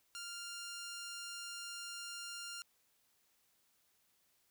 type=tone; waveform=10% pulse; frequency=1396.9 Hz; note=F6; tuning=in tune; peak=-36 dBFS; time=0.15-2.62 s; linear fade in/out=0 ms; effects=white hiss -75 dBFS RMS until 4.5 s